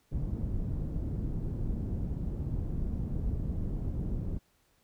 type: low-pass noise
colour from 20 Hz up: pink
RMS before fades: -33 dBFS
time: 0.11-4.39 s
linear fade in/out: 20 ms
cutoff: 200 Hz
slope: 12 dB/octave
effects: pink hiss -70 dBFS RMS until 4.83 s